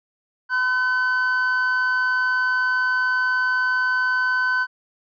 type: tone pair together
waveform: triangle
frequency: 1013.8 / 1519 Hz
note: B5 / F#6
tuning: +45 / +45 cents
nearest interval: perfect fifth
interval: 700 cents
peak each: -24 / -17 dBFS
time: 0.49-4.67 s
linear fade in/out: 50 ms
effects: resampled to 11025 Hz